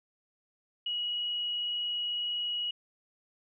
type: tone with frequency modulation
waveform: sine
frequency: 2909 Hz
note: F#7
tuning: 30 cents flat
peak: -30 dBFS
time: 0.86-2.71 s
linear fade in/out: 5 ms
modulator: 21.9 Hz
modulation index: 0.51
effects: none